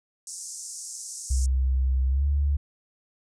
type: band-pass noise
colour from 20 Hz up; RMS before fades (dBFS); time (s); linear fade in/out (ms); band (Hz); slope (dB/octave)
white; -38; 0.27-1.46; 2; 5500 to 9100; 48
type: tone with pitch glide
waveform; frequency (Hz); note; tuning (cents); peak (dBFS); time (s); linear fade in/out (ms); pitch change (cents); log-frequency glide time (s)
sine; 65.1 to 71.4; C2 to D2; -8 to -48; -20; 1.3-2.57; 10; +160; 2.08-2.26
effects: none